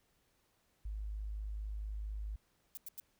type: tone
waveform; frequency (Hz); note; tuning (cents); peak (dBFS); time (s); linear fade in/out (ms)
sine; 52.2; G#1; +10; -38; 0.85-2.36; 5
type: noise bursts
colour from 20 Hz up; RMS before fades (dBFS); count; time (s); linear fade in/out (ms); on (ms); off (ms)
violet; -45; 3; 2.75-3; 0; 22; 92
effects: pink hiss -75 dBFS RMS until 3.19 s